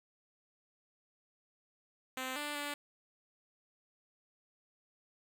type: tone with pitch steps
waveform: 5% pulse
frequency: 259 / 294.1 / 290.2 Hz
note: C4 / D4 / D4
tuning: -17 / +3 / -21 cents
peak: -26 dBFS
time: 2.17-2.74 s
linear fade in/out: 2 ms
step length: 190 ms
effects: none